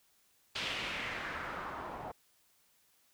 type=noise with low-pass filter sweep; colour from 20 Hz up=white; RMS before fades=-40 dBFS; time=0.55-2.12 s; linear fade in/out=10 ms; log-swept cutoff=3500 to 800 Hz; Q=2; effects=white hiss -70 dBFS RMS until 3.13 s